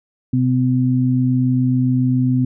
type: tone pair together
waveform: sine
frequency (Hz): 127.2 / 254.4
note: C3 / C4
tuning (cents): -48 / -48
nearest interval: octave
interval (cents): 1200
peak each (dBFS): -16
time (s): 0.33-2.45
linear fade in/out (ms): 5
effects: none